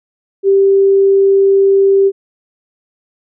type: tone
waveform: sine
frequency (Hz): 392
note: G4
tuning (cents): 0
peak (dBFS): -6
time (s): 0.43-2.12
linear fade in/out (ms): 50
effects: none